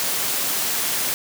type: high-pass noise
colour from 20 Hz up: white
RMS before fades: -23 dBFS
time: 0-1.14 s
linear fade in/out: 0 ms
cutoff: 140 Hz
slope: 12 dB/octave
effects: none